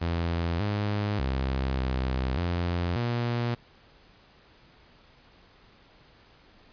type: tone with pitch steps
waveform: sawtooth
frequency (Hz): 84.6 / 103.4 / 66.1 / 64.7 / 87.1 / 119.3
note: E2 / G#2 / C2 / C2 / F2 / A#2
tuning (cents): +45 / -7 / +18 / -19 / -4 / +41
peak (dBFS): -22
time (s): 0.01-3.55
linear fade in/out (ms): 10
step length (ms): 590
effects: pink hiss -57 dBFS RMS until 6.72 s + resampled to 11025 Hz